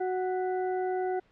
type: harmonic tone with a mistuned harmonic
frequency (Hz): 369.8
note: F#4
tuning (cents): -1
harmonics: 1 / 2 / 4 / 5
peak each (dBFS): -29 / -32 / -44 / -50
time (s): 0-1.2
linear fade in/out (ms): 10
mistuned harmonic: 5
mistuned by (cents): +120
effects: pink hiss -65 dBFS RMS until 1.31 s + low-pass 3000 Hz 12 dB/octave